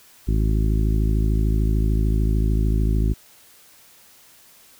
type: harmonic tone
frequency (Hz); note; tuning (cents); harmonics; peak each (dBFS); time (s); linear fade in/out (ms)
53.4; G#1; +49; 1 / 2 / 3 / 4 / 5 / 6 / 7; -18 / -24 / -28 / -30 / -32 / -34 / -35; 0.27-3.14; 20
effects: white hiss -51 dBFS RMS until 4.79 s